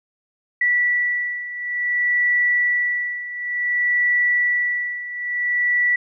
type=beating tone pair; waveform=sine; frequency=1955 / 1955.56 Hz; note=B6 / B6; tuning=-18 / -18 cents; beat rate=0.56 Hz; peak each=-23 / -19 dBFS; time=0.61-5.96 s; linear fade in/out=5 ms; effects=none